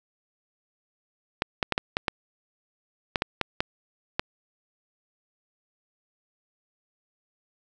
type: clicks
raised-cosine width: 0.3 ms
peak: -7 dBFS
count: 11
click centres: 1.421 / 1.628 / 1.723 / 1.779 / 1.969 / 2.082 / 3.158 / 3.221 / 3.413 / 3.605 / 4.195 s
effects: none